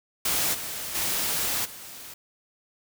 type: noise with level steps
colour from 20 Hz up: white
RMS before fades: -25 / -34 / -27 / -42 dBFS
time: 0.25-2.14 s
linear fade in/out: 5 ms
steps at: 0.53 / 0.94 / 1.64 s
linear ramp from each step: 20 ms
effects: none